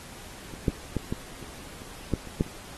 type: clicks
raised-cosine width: 3 ms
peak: -25 / -9 / -13 / -16 / -28 / -30 / -10 / -29 / -10 / -30 dBFS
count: 10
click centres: 0.538 / 0.682 / 0.967 / 1.125 / 1.427 / 1.819 / 2.137 / 2.273 / 2.409 / 2.465 s
effects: pink hiss -45 dBFS RMS until 2.77 s + AAC 32 kbps